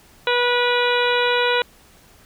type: harmonic tone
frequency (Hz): 487.3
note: B4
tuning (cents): -23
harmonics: 1 / 2 / 3 / 4 / 5 / 6 / 7 / 8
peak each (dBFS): -20 / -23 / -23 / -29 / -26 / -29 / -29 / -27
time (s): 0.27-1.62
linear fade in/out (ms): 2
effects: pink hiss -51 dBFS RMS until 2.25 s